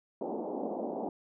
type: band-pass noise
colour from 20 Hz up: pink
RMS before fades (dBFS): -36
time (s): 0.21-1.09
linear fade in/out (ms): 2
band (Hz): 210 to 840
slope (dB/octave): 48
effects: none